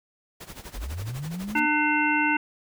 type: noise with tremolo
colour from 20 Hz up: pink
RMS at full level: -39 dBFS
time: 0.4-1.6 s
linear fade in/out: 10 ms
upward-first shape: sine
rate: 12 Hz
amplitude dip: 80%
type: linear sweep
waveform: sine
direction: up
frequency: 37 to 246.9 Hz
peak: -30 dBFS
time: 0.74-1.67 s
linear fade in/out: 20 ms
type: harmonic tone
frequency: 300 Hz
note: D4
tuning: 37 cents sharp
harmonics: 1 / 3 / 5 / 7 / 9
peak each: -26 / -26 / -26 / -28 / -27 dBFS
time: 1.55-2.37 s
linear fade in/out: 5 ms
effects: none